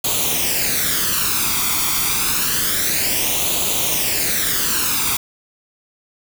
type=noise with flanger; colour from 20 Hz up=white; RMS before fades=-19 dBFS; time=0.04-5.17 s; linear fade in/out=5 ms; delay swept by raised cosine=0.28 to 0.88 ms; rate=0.28 Hz; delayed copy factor=+0.65; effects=none